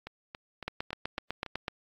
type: two click trains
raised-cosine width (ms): 0.3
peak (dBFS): -24 / -16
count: 6 / 9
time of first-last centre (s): 0.07-1.463 / 0.68-1.681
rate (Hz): 3.59 / 7.99
effects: AAC 48 kbps